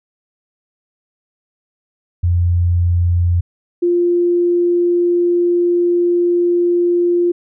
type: tone pair in turn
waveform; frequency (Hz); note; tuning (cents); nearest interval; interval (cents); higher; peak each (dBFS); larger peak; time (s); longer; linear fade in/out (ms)
sine; 87.31 / 349.2; F2 / F4; 0 / 0; 2 octaves; 2400; second; -11; neither; 2.23-3.41 / 3.82-7.32; second; 10
effects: none